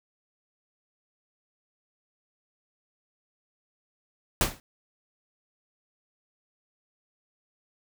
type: noise with exponential decay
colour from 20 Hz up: pink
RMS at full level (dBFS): -19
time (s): 4.41-4.6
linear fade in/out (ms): 1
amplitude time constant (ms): 41
effects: none